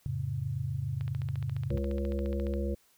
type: chord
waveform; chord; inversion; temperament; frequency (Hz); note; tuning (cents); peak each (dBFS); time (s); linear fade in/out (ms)
sine; F augmented; none; just; 87.31 / 109.13 / 136.42; F2 / A2 / C#3; 0 / -14 / -27; -38 / -35 / -33; 0.06-1.78; 0
type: click train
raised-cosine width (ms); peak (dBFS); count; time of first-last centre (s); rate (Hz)
0.3; -31; 23; 1.01-2.538; 14.4
type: harmonic tone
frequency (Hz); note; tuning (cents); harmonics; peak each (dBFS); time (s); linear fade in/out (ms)
69.1; C#2; -5; 1 / 3 / 5 / 7 / 8; -31 / -36 / -38 / -39 / -40; 1.7-2.75; 10
effects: white hiss -66 dBFS RMS until 2.97 s